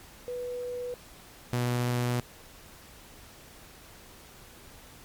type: tone pair in turn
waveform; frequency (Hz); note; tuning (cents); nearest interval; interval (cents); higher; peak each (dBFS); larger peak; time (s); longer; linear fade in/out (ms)
sine / sawtooth; 491.7 / 122.29; B4 / B2; -8 / -17; 2 octaves; 2409; first; -32 / -22; second; 0.28-0.94 / 1.53-2.2; second; 0
effects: pink hiss -51 dBFS RMS until 5.04 s + MP3 96 kbps